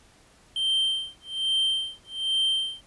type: tone with tremolo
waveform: triangle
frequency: 3136 Hz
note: G7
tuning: in tune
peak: -19 dBFS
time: 0.56-2.81 s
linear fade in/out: 2 ms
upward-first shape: sine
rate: 1.2 Hz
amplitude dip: 100%
effects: pink hiss -57 dBFS RMS until 2.86 s + resampled to 24000 Hz